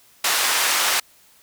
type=band-pass noise; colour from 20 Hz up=pink; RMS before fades=-20 dBFS; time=0.24-1 s; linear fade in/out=5 ms; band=1000 to 14000 Hz; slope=12 dB/octave; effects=white hiss -54 dBFS RMS until 1.42 s